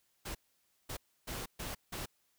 pink noise bursts at uneven times, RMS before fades -41 dBFS, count 5, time 0.25-0.35 / 0.89-0.97 / 1.27-1.46 / 1.59-1.75 / 1.92-2.06 s, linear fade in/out 10 ms, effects white hiss -75 dBFS RMS until 2.38 s

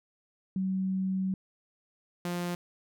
sine / sawtooth tone pair in turn, 189.3 / 175.49 Hz, F#3 / F3, +40 / +9 cents, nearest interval minor second, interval 131 cents, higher first, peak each -27 dBFS, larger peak neither, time 0.56-1.34 / 2.25-2.55 s, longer first, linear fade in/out 2 ms, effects none

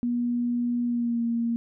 sine tone with pitch glide, 240.9 to 233.1 Hz, B3 to A#3, -43 to 0 cents, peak -23 dBFS, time 0.03-1.56 s, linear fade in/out 0 ms, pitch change -57 cents, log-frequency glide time 0.85-1.22 s, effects none

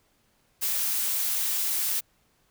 blue noise, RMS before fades -27 dBFS, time 0.61-2.01 s, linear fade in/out 20 ms, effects pink hiss -67 dBFS RMS until 2.5 s

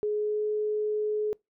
sine tone with pitch glide, 420.6 to 424.3 Hz, G#4 to G#4, +22 to +37 cents, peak -25 dBFS, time 0.03-1.33 s, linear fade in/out 0 ms, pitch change +15 cents, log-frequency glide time 0.14-0.46 s, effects noise-tail reverb RT60 0.2 s tail -25 dB re dry

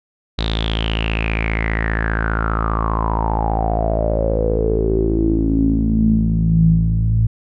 sawtooth tone with low-pass filter sweep, 55 Hz, A1, in tune, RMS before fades -17 dBFS, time 0.38-7.27 s, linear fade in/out 10 ms, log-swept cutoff 3900 to 120 Hz, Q 9.7, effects none

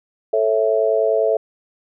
sine chord, A major, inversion none, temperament just, 440 / 550 / 660 Hz, A4 / C#5 / E5, 0 / -14 / +2 cents, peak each -18 / -21 / -18 dBFS, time 0.33-1.37 s, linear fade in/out 5 ms, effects none

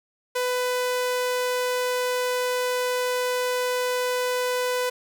sawtooth tone, 498.8 Hz, B4, 17 cents sharp, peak -19 dBFS, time 0.35-4.9 s, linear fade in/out 10 ms, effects none

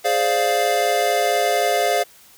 square chord, D half-diminished seventh, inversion second, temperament equal with one note detuned, 417 / 523.3 / 587.3 / 698.5 Hz, Ab4 / C5 / D5 / F5, +7 / 0 / 0 / 0 cents, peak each -25 / -25 / -25 / -20 dBFS, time 0.04-2.04 s, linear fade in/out 20 ms, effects white hiss -49 dBFS RMS until 2.37 s

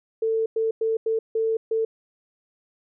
sine tone bursts at uneven times, 446.6 Hz, A4, 26 cents sharp, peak -20 dBFS, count 6, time 0.22-0.46 / 0.56-0.71 / 0.81-0.97 / 1.06-1.19 / 1.35-1.57 / 1.71-1.85 s, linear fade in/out 5 ms, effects none

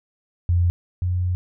sine tone pair in turn, 87.3 / 89.86 Hz, F2 / F2, 0 / +50 cents, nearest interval minor second, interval 50 cents, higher second, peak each -15 / -19 dBFS, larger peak first, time 0.49-0.7 / 1.02-1.35 s, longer second, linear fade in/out 0 ms, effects none

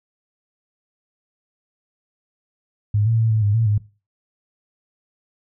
sine tone with pitch steps, 104.3 / 113.7 / 112.6 / 109.6 / 102.6 / 113.5 / 104.4 Hz, G#2 / A#2 / A2 / A2 / G#2 / A#2 / G#2, +8 / -43 / +40 / -6 / -21 / -46 / +10 cents, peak -15 dBFS, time 2.94-3.78 s, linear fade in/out 5 ms, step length 120 ms, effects noise-tail reverb RT60 0.3 s tail -18 dB re dry

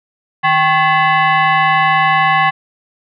sine tone with frequency modulation, 155.56 Hz, D#3, in tune, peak -9 dBFS, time 0.43-2.51 s, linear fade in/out 20 ms, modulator 936 Hz, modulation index 2.1, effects none

